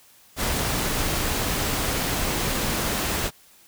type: noise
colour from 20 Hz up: pink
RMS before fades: -25 dBFS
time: 0.36-3.31 s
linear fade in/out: 50 ms
effects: white hiss -54 dBFS RMS until 3.67 s